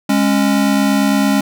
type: tone pair together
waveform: square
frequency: 205.2 / 274.1 Hz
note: G#3 / C#4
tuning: -21 / -19 cents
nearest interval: perfect fourth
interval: 502 cents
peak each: -15 dBFS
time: 0.09-1.41 s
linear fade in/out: 5 ms
effects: none